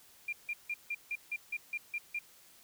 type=tone bursts; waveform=sine; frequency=2395 Hz; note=D7; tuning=33 cents sharp; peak=-33 dBFS; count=10; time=0.28-2.19 s; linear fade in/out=5 ms; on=47 ms; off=160 ms; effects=white hiss -60 dBFS RMS until 2.63 s